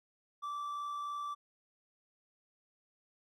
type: tone with amplitude modulation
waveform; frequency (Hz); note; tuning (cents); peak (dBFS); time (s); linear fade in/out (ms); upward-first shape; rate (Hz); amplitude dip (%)
triangle; 1165; D6; -14; -34; 0.42-1.35; 20; sine; 63.4; 25
effects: none